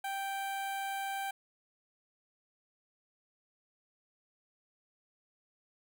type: tone with notch filter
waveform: sawtooth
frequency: 784 Hz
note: G5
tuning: in tune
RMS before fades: -37 dBFS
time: 0.04-1.31 s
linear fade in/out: 5 ms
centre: 5300 Hz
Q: 1.2
effects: none